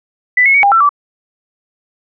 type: tone with pitch steps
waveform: sine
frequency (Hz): 1990 / 2182 / 2246 / 804 / 1341 / 1157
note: B6 / C#7 / C#7 / G5 / E6 / D6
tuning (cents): +13 / -28 / +22 / +44 / +29 / -26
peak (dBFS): -6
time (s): 0.37-0.892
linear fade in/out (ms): 5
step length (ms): 87
effects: none